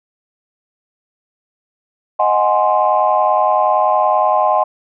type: chord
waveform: sine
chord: Ab dominant seventh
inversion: second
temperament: equal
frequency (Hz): 622.3 / 740 / 830.6 / 1046.5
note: Eb5 / Gb5 / Ab5 / C6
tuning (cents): 0 / 0 / 0 / 0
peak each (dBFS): -16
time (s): 2.19-4.64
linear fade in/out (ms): 10
effects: tanh soft clip ceiling -1 dBFS